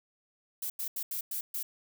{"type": "noise bursts at uneven times", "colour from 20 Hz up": "violet", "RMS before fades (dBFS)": -35, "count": 6, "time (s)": [[0.62, 0.7], [0.79, 0.88], [0.96, 1.03], [1.11, 1.21], [1.31, 1.41], [1.54, 1.63]], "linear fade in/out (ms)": 5, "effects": []}